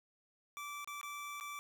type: tone with dropouts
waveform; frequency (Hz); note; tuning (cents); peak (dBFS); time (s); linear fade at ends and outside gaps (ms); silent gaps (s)
25% pulse; 1164; D6; -16; -39; 0.57-1.59; 0; 0.845-0.875 / 1.013-1.03 / 1.4-1.409
effects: 12-bit